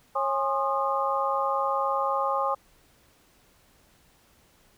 sine tone cluster, 546 / 823 / 1062 / 1226 Hz, C#5 / G#5 / C6 / D#6, -26 / -16 / +25 / -26 cents, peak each -29 dBFS, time 0.15-2.55 s, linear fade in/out 10 ms, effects pink hiss -61 dBFS RMS until 4.77 s

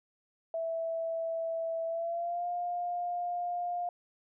sine tone with pitch glide, 658 to 705.2 Hz, E5 to F5, -3 to +17 cents, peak -31 dBFS, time 0.54-3.89 s, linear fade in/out 2 ms, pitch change +120 cents, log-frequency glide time 1.86-2.47 s, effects none

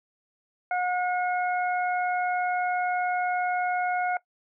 harmonic tone, 723 Hz, F#5, 40 cents flat, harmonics 1 / 2 / 3, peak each -25 / -31 / -35 dBFS, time 0.71-4.17 s, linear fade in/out 2 ms, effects noise-tail reverb RT60 0.1 s tail -19 dB re dry

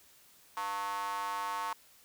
square tone with high-pass filter, 100 Hz, G2, 35 cents sharp, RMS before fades -36 dBFS, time 0.57-1.73 s, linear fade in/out 0 ms, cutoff 1000 Hz, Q 9.7, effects white hiss -61 dBFS RMS until 2.04 s

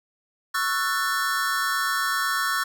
square chord, F# minor seventh, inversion second, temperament just, 1110 / 1332 / 1480 / 1776 Hz, C#6 / E6 / F#6 / A6, +2 / +18 / 0 / +16 cents, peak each -29 dBFS, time 0.54-2.64 s, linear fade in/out 10 ms, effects none

